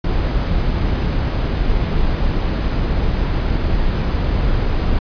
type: noise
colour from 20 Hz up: brown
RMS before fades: -17 dBFS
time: 0.04-4.99 s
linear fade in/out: 5 ms
effects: resampled to 11025 Hz